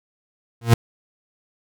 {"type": "tone with exponential growth", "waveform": "40% pulse", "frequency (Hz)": 116.54, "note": "A#2", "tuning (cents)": 0, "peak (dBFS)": -5, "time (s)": [0.61, 0.74], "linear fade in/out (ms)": 5, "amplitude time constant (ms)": 27, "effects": []}